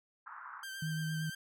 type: band-pass noise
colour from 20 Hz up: white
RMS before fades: -48 dBFS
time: 0.26-0.64 s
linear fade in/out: 10 ms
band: 980 to 1500 Hz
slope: 48 dB/octave
type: tone with vibrato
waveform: sawtooth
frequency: 1568 Hz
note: G6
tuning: in tune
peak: -38 dBFS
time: 0.63-1.35 s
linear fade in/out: 5 ms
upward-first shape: sine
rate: 8.7 Hz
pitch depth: 25 cents each way
type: tone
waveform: sine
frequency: 157.1 Hz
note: D#3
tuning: 17 cents sharp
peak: -34 dBFS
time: 0.82-1.3 s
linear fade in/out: 5 ms
effects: none